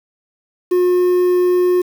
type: tone with quantisation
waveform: triangle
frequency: 359.8 Hz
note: F#4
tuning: 48 cents flat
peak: -9 dBFS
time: 0.71-1.82 s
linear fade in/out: 10 ms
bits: 6
effects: none